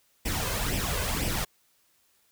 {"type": "noise with flanger", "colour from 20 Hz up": "pink", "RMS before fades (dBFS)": -29, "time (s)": [0.25, 1.45], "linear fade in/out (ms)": 10, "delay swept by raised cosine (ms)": [0.36, 1.96], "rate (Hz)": 2, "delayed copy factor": 0.65, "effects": ["white hiss -67 dBFS RMS until 2.31 s"]}